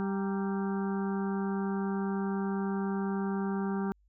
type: harmonic tone with a mistuned harmonic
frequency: 196 Hz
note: G3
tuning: in tune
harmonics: 1 / 2 / 4 / 5 / 6 / 7 / 8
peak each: -30 / -36 / -42 / -44 / -46 / -47 / -48 dBFS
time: 0-3.92 s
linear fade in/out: 0 ms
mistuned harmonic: 5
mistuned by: -83 cents
effects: added 50 Hz sine -63 dBFS peak until 4.08 s